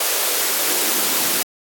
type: noise with high-pass filter sweep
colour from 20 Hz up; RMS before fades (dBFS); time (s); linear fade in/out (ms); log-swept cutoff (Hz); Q
white; -19; 0-1.43; 5; 520 to 210; 1.8
effects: AAC 64 kbps